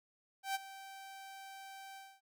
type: tone with ADSR envelope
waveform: sawtooth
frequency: 778 Hz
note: G5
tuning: 13 cents flat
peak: -29 dBFS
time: 0.43-2.21 s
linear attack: 120 ms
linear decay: 24 ms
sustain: -16 dB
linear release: 250 ms
effects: none